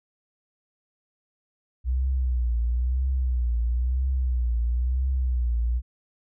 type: tone with vibrato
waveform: sine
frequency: 61.74 Hz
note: B1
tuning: in tune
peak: -21 dBFS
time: 1.84-5.82 s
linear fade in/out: 50 ms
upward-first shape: triangle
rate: 1 Hz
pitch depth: 120 cents each way
effects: none